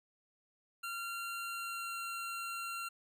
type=tone with pitch glide; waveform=25% pulse; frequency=1380 to 1372.1 Hz; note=F6 to F6; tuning=-21 to -31 cents; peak=-35 dBFS; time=0.83-2.89 s; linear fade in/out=10 ms; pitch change=-10 cents; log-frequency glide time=1.44-1.97 s; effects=none